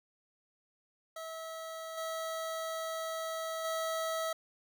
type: tone with level steps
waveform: 25% pulse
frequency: 648 Hz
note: E5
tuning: 30 cents flat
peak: -37 / -32 / -29 dBFS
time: 1.16-4.33 s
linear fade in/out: 5 ms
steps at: 1.97 / 3.64 s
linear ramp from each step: 10 ms
effects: none